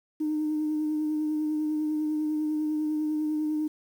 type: tone with vibrato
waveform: sine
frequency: 306.1 Hz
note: D#4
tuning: 28 cents flat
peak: -24 dBFS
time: 0.2-3.68 s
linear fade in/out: 10 ms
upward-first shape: triangle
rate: 10 Hz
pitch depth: 23 cents each way
effects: tanh soft clip ceiling -21 dBFS + 9-bit